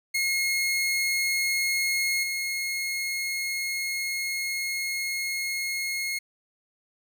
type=tone with level steps; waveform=sawtooth; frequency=2158 Hz; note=C#7; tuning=47 cents flat; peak=-20 / -24 dBFS; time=0.14-6.19 s; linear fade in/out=10 ms; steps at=2.23 s; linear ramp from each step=5 ms; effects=none